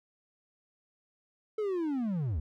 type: linear sweep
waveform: triangle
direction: down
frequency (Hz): 439.9 to 65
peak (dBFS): -27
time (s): 1.58-2.4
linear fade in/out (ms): 5
effects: none